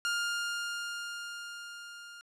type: tone with level ramp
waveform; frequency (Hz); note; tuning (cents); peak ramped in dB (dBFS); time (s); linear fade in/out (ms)
sawtooth; 1408; F6; +14; -25 to -43; 0.05-2.21; 0
effects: low-pass 9000 Hz 12 dB/octave